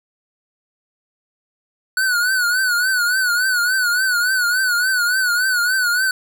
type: tone with vibrato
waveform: square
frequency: 1479 Hz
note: F#6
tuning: 1 cent flat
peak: -16 dBFS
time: 1.97-6.11 s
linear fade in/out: 2 ms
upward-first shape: triangle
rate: 3.5 Hz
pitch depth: 100 cents each way
effects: none